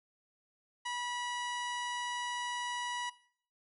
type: harmonic tone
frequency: 973 Hz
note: B5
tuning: 26 cents flat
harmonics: 1 / 2 / 3 / 4 / 5 / 6 / 7 / 8 / 9 / 10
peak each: -38 / -41 / -43 / -49 / -55 / -51 / -55 / -57 / -60 / -54 dBFS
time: 0.85-3.1 s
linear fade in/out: 10 ms
effects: noise-tail reverb RT60 0.6 s tail -21 dB re dry